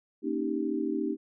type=chord; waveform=sine; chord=Eb dominant seventh; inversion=second; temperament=equal; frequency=233.1 / 277.2 / 311.1 / 392 Hz; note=Bb3 / Db4 / Eb4 / G4; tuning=0 / 0 / 0 / 0 cents; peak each=-35 / -33 / -31 / -34 dBFS; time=0.22-1.17 s; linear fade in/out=50 ms; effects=none